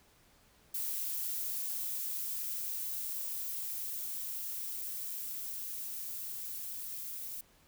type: noise with level ramp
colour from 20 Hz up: violet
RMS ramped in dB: -36 to -42 dBFS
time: 0.74-7.41 s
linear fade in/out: 5 ms
effects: pink hiss -65 dBFS RMS until 7.67 s